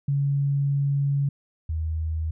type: tone pair in turn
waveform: sine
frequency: 140.5 / 79.64 Hz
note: C#3 / D#2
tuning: +24 / +41 cents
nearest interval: minor seventh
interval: 983 cents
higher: first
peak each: -20 / -24 dBFS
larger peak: first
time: 0.08-1.29 / 1.69-2.31 s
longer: first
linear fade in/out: 5 ms
effects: none